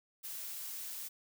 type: noise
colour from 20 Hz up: blue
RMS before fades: -43 dBFS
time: 0.23-1.09 s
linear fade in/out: 20 ms
effects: none